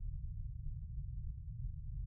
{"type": "low-pass noise", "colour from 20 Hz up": "pink", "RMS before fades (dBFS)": -43, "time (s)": [0, 2.06], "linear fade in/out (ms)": 10, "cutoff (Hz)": 140, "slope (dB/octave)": 48, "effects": []}